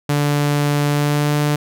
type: tone with pitch glide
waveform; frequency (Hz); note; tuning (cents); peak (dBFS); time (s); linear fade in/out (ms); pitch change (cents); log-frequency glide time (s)
sawtooth; 145.6 to 147.72; D3 to D3; -15 to +10; -11; 0.09-1.56; 5; +25; 0.88-1.36
effects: none